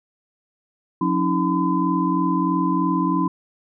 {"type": "tone cluster", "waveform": "sine", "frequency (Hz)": [178.3, 276.3, 319.4, 1015], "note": ["F3", "C#4", "D#4", "B5"], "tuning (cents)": [36, -6, 45, 47], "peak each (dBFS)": -23, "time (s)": [1.01, 3.28], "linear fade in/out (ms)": 5, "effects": []}